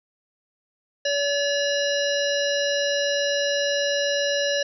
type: harmonic tone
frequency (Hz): 571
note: D5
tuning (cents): -49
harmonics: 1 / 3 / 5 / 7 / 9 / 10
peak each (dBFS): -23 / -28 / -30 / -31 / -33 / -33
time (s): 1.05-4.63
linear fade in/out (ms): 5
effects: none

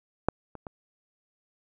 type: clicks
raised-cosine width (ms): 1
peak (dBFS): -8 / -27 / -24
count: 3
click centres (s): 0.286 / 0.553 / 0.668
effects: none

